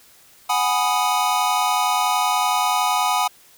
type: chord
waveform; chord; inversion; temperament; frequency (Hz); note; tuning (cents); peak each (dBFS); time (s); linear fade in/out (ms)
square; G# minor seventh; third; equal; 740 / 830.6 / 987.8 / 1244.5; F#5 / G#5 / B5 / D#6; 0 / 0 / 0 / 0; -24; 0.49-3.28; 10
effects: white hiss -51 dBFS RMS until 3.57 s